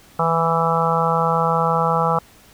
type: harmonic tone with a mistuned harmonic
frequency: 165.4 Hz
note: E3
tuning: 6 cents sharp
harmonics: 1 / 3 / 4 / 5 / 6 / 7 / 8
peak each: -23 / -23 / -26 / -22 / -25 / -23 / -23 dBFS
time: 0.19-2.19 s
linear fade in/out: 5 ms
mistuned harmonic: 1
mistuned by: -24 cents
effects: pink hiss -49 dBFS RMS until 2.53 s